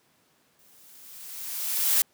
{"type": "noise with exponential growth", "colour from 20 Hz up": "blue", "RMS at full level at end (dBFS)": -20, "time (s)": [0.59, 2.02], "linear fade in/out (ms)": 2, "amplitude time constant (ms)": 310, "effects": ["pink hiss -65 dBFS RMS until 2.13 s", "high-pass 150 Hz 12 dB/octave"]}